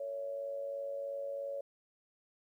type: tone with amplitude modulation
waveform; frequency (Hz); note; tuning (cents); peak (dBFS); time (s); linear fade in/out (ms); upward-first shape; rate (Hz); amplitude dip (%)
sine; 559; C#5; +14; -34; 0-1.61; 5; sine; 103; 55
effects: 12-bit